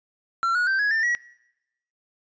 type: tone with pitch steps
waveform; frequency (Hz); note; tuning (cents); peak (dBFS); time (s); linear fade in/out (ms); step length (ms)
triangle; 1358 / 1455.5 / 1559.9 / 1671.9 / 1791.9 / 1920.5; F6 / F#6 / G6 / G#6 / A6 / B6; -49 / -29 / -9 / +11 / +31 / -49; -18; 0.43-1.15; 0; 120
effects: noise-tail reverb RT60 0.9 s tail -23 dB re dry + resampled to 16000 Hz